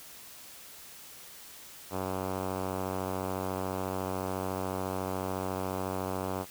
5% pulse tone with low-pass filter, 94 Hz, F#2, 28 cents sharp, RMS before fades -34 dBFS, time 1.9-6.46 s, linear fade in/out 50 ms, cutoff 1300 Hz, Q 0.75, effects white hiss -49 dBFS RMS until 6.5 s

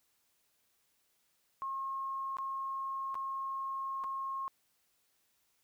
sine tone with dropouts, 1078 Hz, C#6, 49 cents flat, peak -35 dBFS, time 1.62-4.48 s, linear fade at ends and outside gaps 0 ms, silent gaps 2.369-2.385 / 3.144-3.153 / 4.038-4.042 s, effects white hiss -75 dBFS RMS until 5.63 s

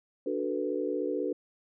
sine chord, B minor seventh, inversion first, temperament equal, 293.7 / 370 / 440 / 493.9 Hz, D4 / F#4 / A4 / B4, 0 / 0 / 0 / 0 cents, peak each -34 dBFS, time 0.26-1.33 s, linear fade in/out 5 ms, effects none

